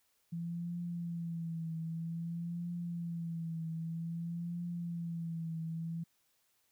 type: tone with vibrato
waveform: sine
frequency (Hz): 167.8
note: E3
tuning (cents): +31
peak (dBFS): -36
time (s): 0.32-6.04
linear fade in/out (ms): 10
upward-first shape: triangle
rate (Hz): 0.52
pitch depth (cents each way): 61
effects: white hiss -75 dBFS RMS until 6.71 s